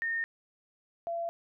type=tone pair in turn; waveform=sine; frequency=1832 / 678 Hz; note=A#6 / E5; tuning=-31 / +49 cents; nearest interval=octave + perfect fourth; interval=1720 cents; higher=first; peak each=-29 / -31 dBFS; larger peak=first; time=0.02-0.24 / 1.07-1.29 s; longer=neither; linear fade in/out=0 ms; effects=none